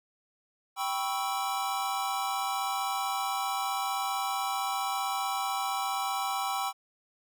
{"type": "chord", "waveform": "square", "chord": "C# half-diminished seventh", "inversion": "second", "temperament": "equal", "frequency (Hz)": [784, 987.8, 1108.7, 1318.5], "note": ["G5", "B5", "C#6", "E6"], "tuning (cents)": [0, 0, 0, 0], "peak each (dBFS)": [-33, -37, -37, -37], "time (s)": [0.76, 6.73], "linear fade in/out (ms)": 50, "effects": []}